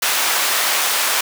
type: high-pass noise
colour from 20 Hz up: pink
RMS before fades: -18 dBFS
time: 0.02-1.21 s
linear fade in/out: 5 ms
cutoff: 960 Hz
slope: 12 dB/octave
effects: none